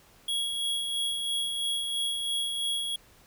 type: tone with tremolo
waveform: square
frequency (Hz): 3322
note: G#7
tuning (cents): 0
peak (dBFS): -27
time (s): 0.28-2.96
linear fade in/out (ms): 5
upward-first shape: sine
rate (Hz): 3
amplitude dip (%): 35
effects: pink hiss -58 dBFS RMS until 3.26 s